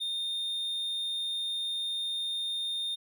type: tone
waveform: triangle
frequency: 3647 Hz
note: A#7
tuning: 39 cents flat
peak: -29 dBFS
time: 0-2.96 s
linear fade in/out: 20 ms
effects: none